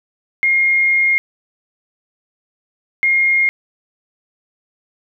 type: tone pair in turn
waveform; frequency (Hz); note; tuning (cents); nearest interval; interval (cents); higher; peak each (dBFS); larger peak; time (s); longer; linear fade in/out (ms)
sine; 2135 / 2135; C7 / C7; +34 / +34; unison; 0; neither; -11 / -11; neither; 0.43-1.18 / 3.03-3.49; first; 0
effects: none